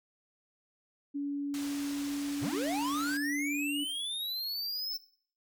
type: tone with pitch glide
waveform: sine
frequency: 284.5 to 289.3 Hz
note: C#4 to D4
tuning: +45 to -26 cents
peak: -31 dBFS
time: 1.14-3.85 s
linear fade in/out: 20 ms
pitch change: +29 cents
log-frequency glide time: 1.99-3.67 s
type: low-pass noise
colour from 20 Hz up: white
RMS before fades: -45 dBFS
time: 1.54-3.17 s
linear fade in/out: 0 ms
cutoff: 8000 Hz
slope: 12 dB/octave
type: linear sweep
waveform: square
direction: up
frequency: 82.41 to 5350 Hz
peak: -34 dBFS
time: 2.41-4.98 s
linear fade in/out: 20 ms
effects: noise-tail reverb RT60 0.5 s tail -17 dB re dry